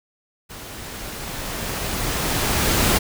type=noise with level ramp; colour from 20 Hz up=pink; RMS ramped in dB=-37 to -17 dBFS; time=0.49-2.99 s; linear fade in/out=20 ms; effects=none